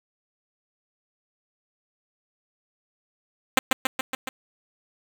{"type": "tone with echo", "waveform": "5% pulse", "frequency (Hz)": 261.6, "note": "C4", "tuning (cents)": 0, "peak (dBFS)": -3, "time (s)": [3.57, 3.59], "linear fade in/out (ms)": 2, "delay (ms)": 140, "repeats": 5, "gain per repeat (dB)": -3, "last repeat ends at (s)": 4.29, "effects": []}